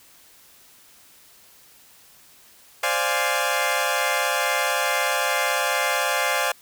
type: chord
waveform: 15% pulse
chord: D half-diminished seventh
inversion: third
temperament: equal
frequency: 523.3 / 587.3 / 698.5 / 830.6 Hz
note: C5 / D5 / F5 / Ab5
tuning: 0 / 0 / 0 / 0 cents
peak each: -20 dBFS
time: 2.83-6.52 s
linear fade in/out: 5 ms
effects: white hiss -52 dBFS RMS until 6.61 s